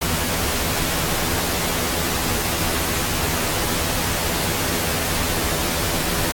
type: noise with comb filter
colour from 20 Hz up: pink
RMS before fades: -22 dBFS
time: 0.01-6.32 s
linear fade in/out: 10 ms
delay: 12 ms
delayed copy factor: +0.7
effects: AAC 64 kbps